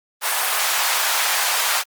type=high-pass noise; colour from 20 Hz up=pink; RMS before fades=-20 dBFS; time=0.21-1.84 s; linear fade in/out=50 ms; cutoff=750 Hz; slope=24 dB/octave; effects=Opus 32 kbps